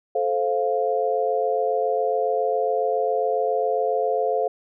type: chord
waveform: sine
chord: F major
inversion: first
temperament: just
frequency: 436.5 / 523.8 / 698.5 Hz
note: A4 / C5 / F5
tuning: -14 / +2 / 0 cents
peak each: -24 dBFS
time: 0.15-4.48 s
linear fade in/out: 5 ms
effects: none